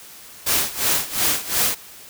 white noise with tremolo, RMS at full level -18 dBFS, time 0.46-1.75 s, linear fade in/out 10 ms, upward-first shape sine, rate 2.8 Hz, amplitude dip 85%, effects white hiss -42 dBFS RMS until 2.09 s

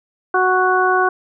harmonic tone, 370 Hz, F#4, in tune, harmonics 1 / 2 / 3 / 4, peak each -18 / -18 / -18 / -18 dBFS, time 0.34-1.09 s, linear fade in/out 5 ms, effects none

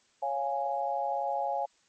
sine chord, Db major, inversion none, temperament equal, 554.4 / 698.5 / 830.6 Hz, Db5 / F5 / Ab5, 0 / 0 / 0 cents, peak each -34 / -33 / -31 dBFS, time 0.22-1.66 s, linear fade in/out 10 ms, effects white hiss -67 dBFS RMS until 1.88 s + MP3 32 kbps

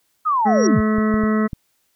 sine linear sweep, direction down, 1298 to 50.3 Hz, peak -15 dBFS, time 0.25-0.81 s, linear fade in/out 20 ms
harmonic tone, 215.9 Hz, A3, 33 cents flat, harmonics 1 / 2 / 3 / 5 / 6 / 7 / 8 / 9, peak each -16 / -24 / -30 / -31 / -28 / -38 / -39 / -31 dBFS, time 0.45-1.48 s, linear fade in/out 20 ms
sine tone with exponential growth, 5650 Hz, F8, 19 cents sharp, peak -21 dBFS, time 0.46-0.67 s, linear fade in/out 5 ms, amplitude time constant 44 ms
clicks, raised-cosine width 5 ms, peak -15 dBFS, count 4, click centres 0.985 / 1.141 / 1.237 / 1.532 s
effects white hiss -66 dBFS RMS until 1.95 s

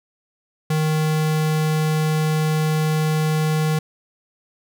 square tone, 155.56 Hz, D#3, in tune, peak -18 dBFS, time 0.7-3.79 s, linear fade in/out 5 ms, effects none

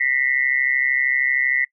sine tone with amplitude modulation, 1975.5 Hz, B6, in tune, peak -13 dBFS, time 0-1.65 s, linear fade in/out 10 ms, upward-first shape sine, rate 133 Hz, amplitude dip 90%, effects noise-tail reverb RT60 0.1 s tail -23 dB re dry

